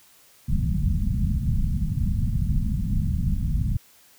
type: low-pass noise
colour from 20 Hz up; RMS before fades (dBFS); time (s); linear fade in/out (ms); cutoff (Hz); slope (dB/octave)
pink; -23; 0.48-3.77; 10; 210; 48
effects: white hiss -55 dBFS RMS until 4.18 s